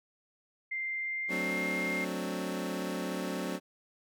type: tone with pitch glide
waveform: sine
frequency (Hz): 2093 to 2117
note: C7 to C7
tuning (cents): 0 to +20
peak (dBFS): -32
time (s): 0.71-2.05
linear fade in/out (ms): 10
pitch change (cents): +20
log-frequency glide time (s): 0.98-1.62
type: chord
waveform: 25% pulse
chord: D dominant seventh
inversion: first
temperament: equal with one note detuned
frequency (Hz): 185 / 222 / 261.6 / 293.7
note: F#3 / A3 / C4 / D4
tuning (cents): 0 / +16 / 0 / 0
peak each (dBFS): -33 / -38 / -35 / -36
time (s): 1.28-3.6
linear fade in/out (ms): 50
effects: none